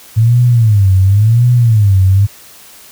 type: tone with vibrato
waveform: sine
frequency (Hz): 107.5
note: A2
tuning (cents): -40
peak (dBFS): -5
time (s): 0.16-2.27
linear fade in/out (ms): 20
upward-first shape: sine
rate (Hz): 0.93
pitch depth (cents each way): 230
effects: white hiss -38 dBFS RMS until 2.91 s